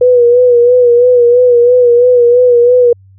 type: tone with vibrato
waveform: sine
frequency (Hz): 487.5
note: B4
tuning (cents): -23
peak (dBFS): -3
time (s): 0.01-2.93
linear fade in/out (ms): 5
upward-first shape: sine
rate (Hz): 3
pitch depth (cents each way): 47
effects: added 96 Hz sine -38 dBFS peak until 3.18 s